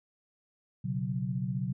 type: chord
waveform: sine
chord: B suspended second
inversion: none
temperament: equal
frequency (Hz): 123.47 / 138.59 / 185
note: B2 / C#3 / F#3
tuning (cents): 0 / 0 / 0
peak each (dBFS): -34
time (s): 0.84-1.73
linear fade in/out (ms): 10
effects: none